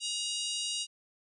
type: harmonic tone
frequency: 951 Hz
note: A#5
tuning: 34 cents sharp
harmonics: 3 / 4 / 5 / 6 / 7 / 8 / 9 / 10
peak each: -36 / -38 / -40 / -42 / -43 / -44 / -45 / -46 dBFS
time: 0-0.87 s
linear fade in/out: 50 ms
effects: none